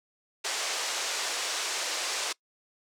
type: band-pass noise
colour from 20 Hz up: white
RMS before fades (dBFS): -32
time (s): 0.44-2.33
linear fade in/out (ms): 10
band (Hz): 400 to 7400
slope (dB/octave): 24
effects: noise-tail reverb RT60 0.1 s tail -23 dB re dry